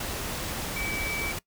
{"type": "tone in noise", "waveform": "sine", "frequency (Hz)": 2300, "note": "D7", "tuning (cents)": -37, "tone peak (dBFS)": -31, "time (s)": [0.76, 1.32], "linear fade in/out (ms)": 5, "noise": "pink", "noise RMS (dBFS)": -33, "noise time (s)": [0, 1.39], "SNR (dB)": -1, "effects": ["noise-tail reverb RT60 0.1 s tail -21 dB re dry"]}